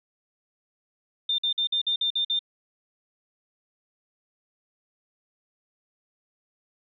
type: tone bursts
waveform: sine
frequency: 3604 Hz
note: A7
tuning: 41 cents sharp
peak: -22 dBFS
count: 8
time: 1.29-2.392 s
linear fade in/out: 5 ms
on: 94 ms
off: 50 ms
effects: none